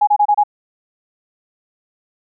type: tone bursts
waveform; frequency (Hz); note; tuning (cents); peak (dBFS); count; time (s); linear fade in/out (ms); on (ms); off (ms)
sine; 830.6; G#5; 0; -9; 5; 0.01-0.437; 10; 63; 28
effects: none

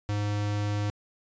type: tone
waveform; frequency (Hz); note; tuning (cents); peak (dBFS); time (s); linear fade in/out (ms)
square; 103.5; G#2; -5; -27; 0.09-0.9; 0
effects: resampled to 16000 Hz

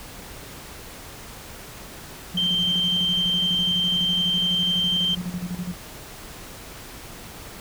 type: tone with tremolo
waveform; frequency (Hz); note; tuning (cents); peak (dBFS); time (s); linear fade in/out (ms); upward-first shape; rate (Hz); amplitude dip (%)
sine; 178.2; F3; +35; -25; 2.34-5.74; 10; square; 12; 70
type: tone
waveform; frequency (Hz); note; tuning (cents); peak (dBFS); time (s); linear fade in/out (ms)
sine; 3136; G7; 0; -19; 2.37-5.15; 5
effects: tanh soft clip ceiling -13 dBFS + pink hiss -40 dBFS RMS until 7.6 s

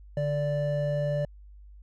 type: tone pair together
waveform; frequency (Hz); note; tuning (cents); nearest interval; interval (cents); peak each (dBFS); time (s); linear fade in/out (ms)
triangle; 146.4 / 585.6; D3 / D5; -5 / -5; 2 octaves; 2400; -26; 0.17-1.25; 2
effects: added 50 Hz sine -46 dBFS peak until 1.82 s

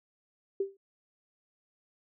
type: tone with exponential decay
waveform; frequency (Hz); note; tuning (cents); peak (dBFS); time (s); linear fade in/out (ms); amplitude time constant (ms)
sine; 392; G4; 0; -24; 0.6-0.77; 5; 35
effects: none

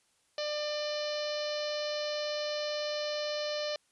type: harmonic tone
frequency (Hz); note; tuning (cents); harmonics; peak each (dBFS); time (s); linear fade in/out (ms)
597; D5; +28; 1 / 2 / 3 / 4 / 5 / 6 / 7 / 8 / 9 / 10; -33 / -46 / -45 / -47 / -43 / -48 / -41 / -46 / -47 / -52; 0.38-3.76; 2
effects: white hiss -71 dBFS RMS until 3.91 s + resampled to 24000 Hz

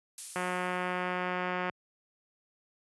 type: noise with exponential decay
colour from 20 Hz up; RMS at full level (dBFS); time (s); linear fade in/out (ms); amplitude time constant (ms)
violet; -34; 0.18-1.52; 1; 290
type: click train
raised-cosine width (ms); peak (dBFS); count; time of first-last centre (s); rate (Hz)
0.5; -18; 243; 0.36-1.697; 181
effects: high-pass 100 Hz 12 dB/octave + resampled to 24000 Hz

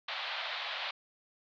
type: band-pass noise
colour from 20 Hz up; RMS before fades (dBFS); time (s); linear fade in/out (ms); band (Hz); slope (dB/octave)
white; -38; 0.08-0.91; 5; 590 to 4100; 48
effects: none

